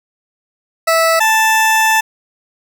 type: tone pair in turn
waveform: 20% pulse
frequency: 655 / 880.4 Hz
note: E5 / A5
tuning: -11 / +1 cents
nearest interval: perfect fourth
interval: 512 cents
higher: second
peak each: -5 dBFS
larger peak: neither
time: 0.87-1.2 / 1.2-2.01 s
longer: second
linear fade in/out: 10 ms
effects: none